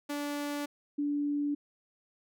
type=tone pair in turn; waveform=sawtooth / sine; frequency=290 / 290 Hz; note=D4 / D4; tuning=-22 / -22 cents; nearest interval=unison; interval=0 cents; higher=neither; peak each=-29 / -28 dBFS; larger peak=second; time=0.09-0.66 / 0.98-1.55 s; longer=neither; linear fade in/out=10 ms; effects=none